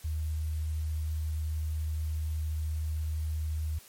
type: tone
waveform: sine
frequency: 77.78 Hz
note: D#2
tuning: in tune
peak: -29 dBFS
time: 0.04-3.79 s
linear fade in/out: 10 ms
effects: white hiss -54 dBFS RMS until 3.88 s + MP3 64 kbps